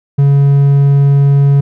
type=tone; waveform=triangle; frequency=140.4 Hz; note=C#3; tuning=22 cents sharp; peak=-3 dBFS; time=0.18-1.61 s; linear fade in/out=10 ms; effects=none